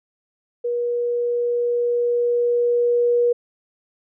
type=tone with level ramp; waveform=sine; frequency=480.1 Hz; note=B4; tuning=49 cents flat; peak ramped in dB=-20 to -14 dBFS; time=0.64-3.33 s; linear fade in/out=10 ms; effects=none